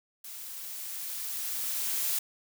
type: noise with level ramp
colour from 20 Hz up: blue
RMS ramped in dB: -43 to -29 dBFS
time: 0.24-2.19 s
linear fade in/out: 5 ms
effects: none